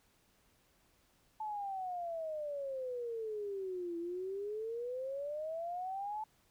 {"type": "exponential two-way sweep", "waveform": "sine", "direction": "down then up", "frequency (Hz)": [875, 335.6, 875], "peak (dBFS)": -37, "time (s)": [1.4, 6.24], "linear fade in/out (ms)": 5, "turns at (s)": 3.98, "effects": ["pink hiss -71 dBFS RMS until 6.5 s"]}